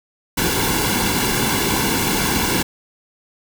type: noise with comb filter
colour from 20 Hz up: pink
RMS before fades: -19 dBFS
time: 0.37-2.63 s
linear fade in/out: 10 ms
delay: 1.6 ms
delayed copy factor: -0.7
effects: none